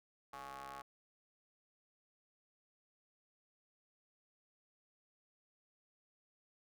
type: ring-modulated tone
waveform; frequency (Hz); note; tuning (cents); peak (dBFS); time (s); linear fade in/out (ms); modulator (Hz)
sawtooth; 134.3; C3; +46; -40; 0.33-0.82; 5; 974
effects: none